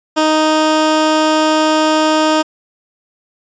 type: tone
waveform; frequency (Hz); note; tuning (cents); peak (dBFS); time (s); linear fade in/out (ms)
15% pulse; 311.1; D#4; 0; -4; 0.16-2.43; 20
effects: resampled to 16000 Hz